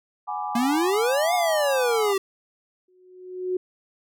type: chord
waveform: sine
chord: G# half-diminished seventh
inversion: third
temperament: equal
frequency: 740 / 830.6 / 987.8 / 1174.7 Hz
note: F#5 / G#5 / B5 / D6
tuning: 0 / 0 / 0 / 0 cents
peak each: -34 / -29 / -35 / -33 dBFS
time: 0.27-2.14 s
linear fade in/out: 20 ms
type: exponential two-way sweep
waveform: square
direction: up then down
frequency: 228.6 to 729 to 381.6 Hz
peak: -21 dBFS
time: 0.55-2.18 s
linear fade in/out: 5 ms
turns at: 1.34 s
type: tone with exponential growth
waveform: sine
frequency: 366.8 Hz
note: F#4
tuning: 15 cents flat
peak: -20 dBFS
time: 2.88-3.57 s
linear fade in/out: 5 ms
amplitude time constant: 150 ms
effects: none